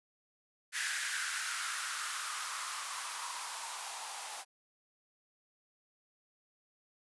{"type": "noise with band-pass filter sweep", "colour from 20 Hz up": "violet", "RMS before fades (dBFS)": -39, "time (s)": [0.72, 4.45], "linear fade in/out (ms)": 50, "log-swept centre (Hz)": [1700, 790], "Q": 4.3, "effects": ["resampled to 24000 Hz"]}